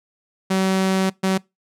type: tone bursts at uneven times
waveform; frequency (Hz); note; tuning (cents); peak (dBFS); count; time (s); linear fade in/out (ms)
sawtooth; 190; F#3; +46; -13; 2; 0.5-1.1 / 1.23-1.38; 10
effects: noise-tail reverb RT60 0.2 s tail -23 dB re dry + low-pass 11000 Hz 12 dB/octave